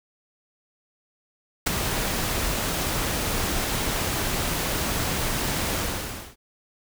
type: noise with ADSR envelope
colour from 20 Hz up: pink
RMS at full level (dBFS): -19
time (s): 1.66-6.36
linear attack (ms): 11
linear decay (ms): 12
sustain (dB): -7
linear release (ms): 610
effects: none